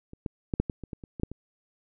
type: clicks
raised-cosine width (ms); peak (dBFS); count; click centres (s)
3; -30 / -18 / -14 / -10 / -17 / -25 / -23 / -29 / -24 / -12 / -25; 11; 0.134 / 0.262 / 0.538 / 0.6 / 0.698 / 0.837 / 0.932 / 1.038 / 1.198 / 1.234 / 1.316
effects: none